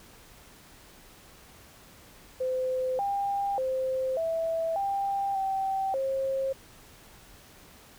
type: tone with pitch steps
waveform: sine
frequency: 514 / 799 / 522 / 656 / 792 / 774 / 536 Hz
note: C5 / G5 / C5 / E5 / G5 / G5 / C5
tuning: -31 / +33 / -4 / -9 / +18 / -22 / +42 cents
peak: -26 dBFS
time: 2.4-6.53 s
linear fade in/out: 10 ms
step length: 590 ms
effects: pink hiss -53 dBFS RMS until 7.98 s